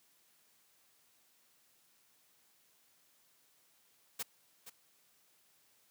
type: noise with echo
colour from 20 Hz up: white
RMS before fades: -38 dBFS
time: 4.19-4.23 s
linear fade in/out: 10 ms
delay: 470 ms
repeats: 1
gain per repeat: -12 dB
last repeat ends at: 4.7 s
effects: white hiss -70 dBFS RMS until 5.9 s + high-pass 100 Hz 12 dB/octave